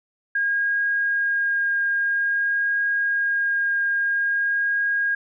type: tone with vibrato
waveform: sine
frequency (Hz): 1625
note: G#6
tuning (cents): -38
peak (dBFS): -19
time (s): 0.35-5.15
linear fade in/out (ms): 5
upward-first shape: triangle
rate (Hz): 0.5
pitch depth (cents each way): 9
effects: none